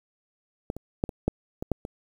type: clicks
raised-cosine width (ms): 2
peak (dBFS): -16 / -24 / -10 / -20 / -9 / -18 / -10 / -21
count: 8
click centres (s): 0.701 / 0.766 / 1.039 / 1.092 / 1.28 / 1.625 / 1.717 / 1.851
effects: 8-bit